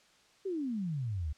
sine exponential sweep, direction down, 402.7 to 69.3 Hz, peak -32 dBFS, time 0.45-1.33 s, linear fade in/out 10 ms, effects white hiss -64 dBFS RMS until 1.37 s + low-pass 6000 Hz 12 dB/octave

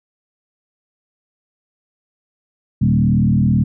sine tone with frequency modulation, 164.81 Hz, E3, in tune, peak -11 dBFS, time 2.81-3.64 s, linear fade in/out 10 ms, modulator 38.6 Hz, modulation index 1.8, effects none

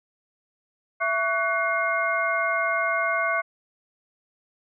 sine tone cluster, 667 / 1127 / 1487 / 2132 Hz, E5 / C#6 / F#6 / C7, +20 / +28 / +8 / +32 cents, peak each -27 dBFS, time 1-3.42 s, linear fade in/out 20 ms, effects none

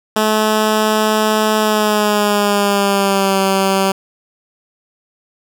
10% pulse tone with pitch glide, 215.7 to 193.28 Hz, A3 to G3, -34 to -24 cents, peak -4 dBFS, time 0.16-3.92 s, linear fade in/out 5 ms, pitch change -190 cents, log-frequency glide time 1.58-3.39 s, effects none

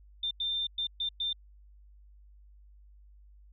sine tone bursts at uneven times, 3590 Hz, A7, 34 cents sharp, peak -29 dBFS, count 5, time 0.23-0.31 / 0.4-0.67 / 0.78-0.87 / 1-1.09 / 1.2-1.33 s, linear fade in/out 5 ms, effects added 50 Hz sine -53 dBFS peak until 3.52 s

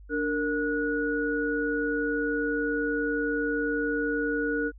sine tone cluster, 292 / 461.7 / 1461 Hz, D4 / A#4 / F#6, -10 / -17 / -22 cents, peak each -29 / -29 / -30 dBFS, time 0.09-4.72 s, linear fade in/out 50 ms, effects added 50 Hz sine -45 dBFS peak until 4.78 s

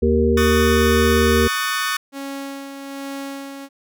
harmonic tone, 77.6 Hz, D#2, 4 cents flat, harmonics 1 / 3 / 5 / 6, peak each -19 / -19 / -19 / -19 dBFS, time 0.02-1.48 s, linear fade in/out 10 ms
sawtooth chord, D# half-diminished seventh, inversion third, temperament just, 1120.1 / 1244.5 / 1493.4 / 1792.1 Hz, C#6 / D#6 / F#6 / A6, +18 / 0 / +16 / +31 cents, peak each -22 dBFS, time 0.37-1.97 s, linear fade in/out 5 ms
sawtooth tone with tremolo, 275.8 Hz, C#4, 9 cents flat, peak -23 dBFS, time 2.12-3.69 s, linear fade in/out 50 ms, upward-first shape sine, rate 1.2 Hz, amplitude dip 45%
effects none

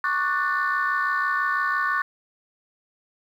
sine chord, D major seventh, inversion third, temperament equal with one note detuned, 1108.7 / 1174.7 / 1480 / 1783.5 Hz, C#6 / D6 / F#6 / A6, 0 / 0 / 0 / +23 cents, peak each -25 / -28 / -25 / -26 dBFS, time 0.04-2.02 s, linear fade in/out 2 ms, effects tanh soft clip ceiling -14 dBFS + 9-bit

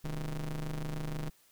45% pulse ring-modulated tone, 70.5 Hz, C#2, 30 cents sharp, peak -31 dBFS, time 0.04-1.3 s, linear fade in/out 5 ms, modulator 83.7 Hz, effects white hiss -65 dBFS RMS until 1.51 s

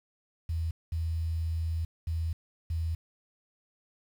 sine tone bursts at uneven times, 81.9 Hz, E2, 11 cents flat, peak -28 dBFS, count 4, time 0.49-0.71 / 0.92-1.85 / 2.07-2.33 / 2.7-2.95 s, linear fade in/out 5 ms, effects 9-bit

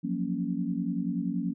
sine chord, Gb major seventh, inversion third, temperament equal, 174.61 / 185 / 233.1 / 277.2 Hz, F3 / Gb3 / Bb3 / Db4, 0 / 0 / 0 / 0 cents, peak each -33 dBFS, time 0.03-1.54 s, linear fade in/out 20 ms, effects none

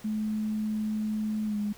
sine tone with pitch glide, 214.8 to 207.6 Hz, A3 to G#3, -41 to 0 cents, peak -27 dBFS, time 0.04-1.73 s, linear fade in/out 10 ms, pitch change -59 cents, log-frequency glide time 1.45-1.57 s, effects pink hiss -52 dBFS RMS until 1.77 s

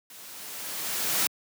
white noise with level ramp, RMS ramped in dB -47 to -24 dBFS, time 0.1-1.27 s, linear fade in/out 2 ms, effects high-pass 150 Hz 12 dB/octave

